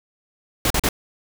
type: noise bursts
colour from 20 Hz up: pink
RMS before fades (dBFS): -19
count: 3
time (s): 0.65-0.889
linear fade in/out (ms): 2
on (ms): 53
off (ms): 40
effects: none